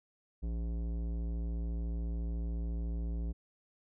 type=tone with tanh clipping; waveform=sine; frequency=57 Hz; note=A#1; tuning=38 cents flat; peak=-35 dBFS; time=0.42-3.33 s; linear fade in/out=20 ms; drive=15 dB; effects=none